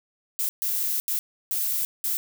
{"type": "noise bursts at uneven times", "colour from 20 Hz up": "violet", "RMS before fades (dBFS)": -26, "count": 5, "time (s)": [[0.39, 0.49], [0.62, 1], [1.08, 1.19], [1.51, 1.85], [2.04, 2.17]], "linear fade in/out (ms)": 0, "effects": []}